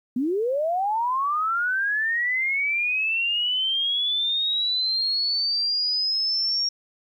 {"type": "linear sweep", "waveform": "sine", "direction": "up", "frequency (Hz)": [233.1, 5588], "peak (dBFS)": -21, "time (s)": [0.16, 6.69], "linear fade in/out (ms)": 5, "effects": ["10-bit"]}